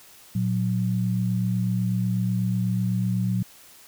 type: tone pair together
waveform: sine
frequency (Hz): 115.91 / 184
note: A#2 / F#3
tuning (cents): -9 / -9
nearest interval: minor sixth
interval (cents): 800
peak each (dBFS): -24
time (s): 0.35-3.43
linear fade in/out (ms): 5
effects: white hiss -50 dBFS RMS until 3.87 s